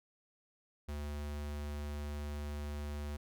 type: tone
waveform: square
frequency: 73.42 Hz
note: D2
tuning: in tune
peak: -39 dBFS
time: 0.88-3.17 s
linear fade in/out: 10 ms
effects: none